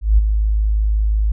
sine tone with ADSR envelope, 52.8 Hz, G#1, 29 cents sharp, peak -6 dBFS, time 0.01-1.32 s, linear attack 170 ms, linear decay 19 ms, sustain -7 dB, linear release 4 ms, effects none

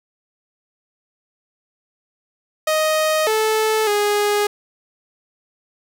sawtooth tone with pitch steps, 624 / 436.3 / 413.6 Hz, D#5 / A4 / G#4, +5 / -15 / -7 cents, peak -12 dBFS, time 2.67-4.47 s, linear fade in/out 5 ms, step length 600 ms, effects none

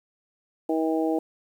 harmonic tone, 160 Hz, D#3, 49 cents sharp, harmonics 2 / 3 / 4 / 5, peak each -24 / -28 / -30 / -32 dBFS, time 0.69-1.19 s, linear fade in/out 5 ms, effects 9-bit

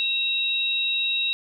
sine tone pair together, 2709 / 3812 Hz, E7 / A#7, +47 / +38 cents, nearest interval tritone, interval 591 cents, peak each -26 / -23 dBFS, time 0-1.33 s, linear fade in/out 0 ms, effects none

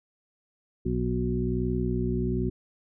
harmonic tone with a mistuned harmonic, 61.2 Hz, B1, 15 cents flat, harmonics 1 / 2 / 3 / 4 / 6, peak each -31 / -31 / -31 / -31 / -31 dBFS, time 0.85-2.5 s, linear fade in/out 10 ms, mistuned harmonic 1, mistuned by -31 cents, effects none

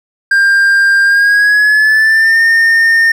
triangle tone with pitch glide, 1596 to 1822.8 Hz, G6 to A#6, +31 to -39 cents, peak -4 dBFS, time 0.31-3.12 s, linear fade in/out 5 ms, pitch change +230 cents, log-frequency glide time 1.03-2.42 s, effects none

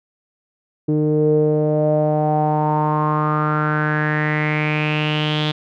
sawtooth tone with low-pass filter sweep, 152.1 Hz, D#3, 39 cents flat, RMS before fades -18 dBFS, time 0.88-5.52 s, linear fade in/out 10 ms, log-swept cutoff 370 to 3500 Hz, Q 6.4, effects none

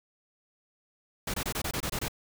pink noise bursts, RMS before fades -32 dBFS, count 9, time 1.27-2.083 s, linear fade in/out 5 ms, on 69 ms, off 24 ms, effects none

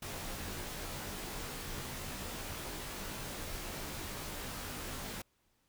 pink noise with comb filter, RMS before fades -42 dBFS, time 0.02-5.22 s, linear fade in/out 5 ms, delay 18 ms, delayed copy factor -0.75, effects pink hiss -75 dBFS RMS until 5.68 s

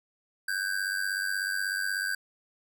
square ring-modulated tone, 1568 Hz, G6, in tune, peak -26 dBFS, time 0.48-2.15 s, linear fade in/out 5 ms, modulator 48.2 Hz, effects none

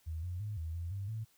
sine tone with pitch steps, 80 / 89.2 / 105.1 / 80.6 / 85.1 / 98.8 / 110.6 Hz, D#2 / F2 / G#2 / E2 / F2 / G2 / A2, +49 / +37 / +21 / -38 / -44 / +14 / +9 cents, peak -36 dBFS, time 0.06-1.25 s, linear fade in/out 20 ms, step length 170 ms, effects white hiss -69 dBFS RMS until 1.37 s

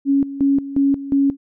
sine tone with tremolo, 277.2 Hz, C#4, in tune, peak -12 dBFS, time 0.05-1.37 s, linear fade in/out 50 ms, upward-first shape square, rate 2.8 Hz, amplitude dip 80%, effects none

